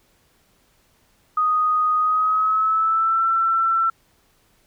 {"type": "tone with pitch glide", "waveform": "sine", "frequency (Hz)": [1244.5, 1341.5], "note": ["D#6", "E6"], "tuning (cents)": [0, 30], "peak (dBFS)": -16, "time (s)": [1.37, 3.9], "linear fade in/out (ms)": 5, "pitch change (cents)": 130, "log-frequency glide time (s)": [1.99, 3.23], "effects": ["pink hiss -61 dBFS RMS until 4.66 s"]}